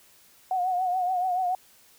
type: tone with vibrato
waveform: sine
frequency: 732 Hz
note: F#5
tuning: 19 cents flat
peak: -23 dBFS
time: 0.51-1.55 s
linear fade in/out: 2 ms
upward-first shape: triangle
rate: 7 Hz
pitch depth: 70 cents each way
effects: white hiss -57 dBFS RMS until 1.98 s